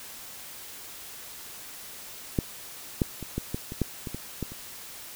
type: clicks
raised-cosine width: 3 ms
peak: -10 / -9 / -23 / -15 / -16 / -23 / -11 / -21 / -21 / -17 / -28 dBFS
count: 11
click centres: 2.388 / 3.018 / 3.227 / 3.38 / 3.545 / 3.721 / 3.817 / 4.072 / 4.146 / 4.427 / 4.52 s
effects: white hiss -43 dBFS RMS until 5.15 s